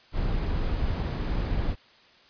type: noise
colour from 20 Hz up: brown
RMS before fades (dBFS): -27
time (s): 0.12-1.76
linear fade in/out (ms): 50
effects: white hiss -56 dBFS RMS until 2.29 s + resampled to 11025 Hz